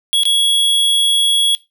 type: tone with dropouts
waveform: square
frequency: 3340 Hz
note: G#7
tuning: 9 cents sharp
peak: -12 dBFS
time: 0.13-1.55 s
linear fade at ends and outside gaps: 0 ms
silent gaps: 0.234-0.254 s
effects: noise-tail reverb RT60 0.2 s tail -18 dB re dry